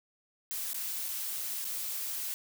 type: noise with dropouts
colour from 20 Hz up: blue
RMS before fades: -36 dBFS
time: 0.51-2.34 s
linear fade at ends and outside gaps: 0 ms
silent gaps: 0.732-0.744 / 1.084-1.088 / 1.645-1.651 s
effects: none